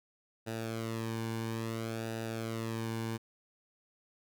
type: tone with flanger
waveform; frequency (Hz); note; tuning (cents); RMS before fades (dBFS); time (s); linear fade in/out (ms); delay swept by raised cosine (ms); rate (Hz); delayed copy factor
sawtooth; 113.2; A2; +50; -37; 0.46-3.18; 20; 0.92 to 1.56; 0.59; -0.7
effects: none